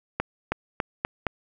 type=accelerating click train; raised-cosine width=0.5 ms; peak=-9 dBFS; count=5; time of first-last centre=0.2-1.267 s; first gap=320 ms; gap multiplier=0.88; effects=none